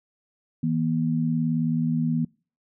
sine tone pair together, 161.16 / 240 Hz, E3 / B3, -39 / -49 cents, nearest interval perfect fifth, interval 690 cents, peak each -24 dBFS, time 0.63-2.25 s, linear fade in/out 5 ms, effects noise-tail reverb RT60 0.4 s tail -26 dB re dry

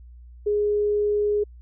sine tone, 415.3 Hz, G#4, in tune, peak -19 dBFS, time 0.46-1.44 s, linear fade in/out 10 ms, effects added 60 Hz sine -42 dBFS peak until 1.61 s

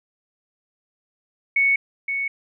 sine tone with echo, 2217 Hz, C#7, in tune, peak -15 dBFS, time 1.56-1.76 s, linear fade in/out 5 ms, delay 520 ms, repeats 1, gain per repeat -7 dB, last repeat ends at 2.28 s, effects none

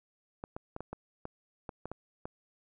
clicks, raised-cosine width 1 ms, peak -25 dBFS, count 10, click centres 0.439 / 0.565 / 0.764 / 0.806 / 0.93 / 1.254 / 1.692 / 1.856 / 1.916 / 2.255 s, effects none

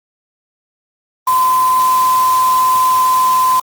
sine tone in noise, 1025 Hz, C6, 36 cents flat, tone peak -9 dBFS, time 1.27-3.6 s, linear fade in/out 5 ms, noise white, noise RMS -25 dBFS, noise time 1.27-3.6 s, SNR +13 dB, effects Opus 24 kbps

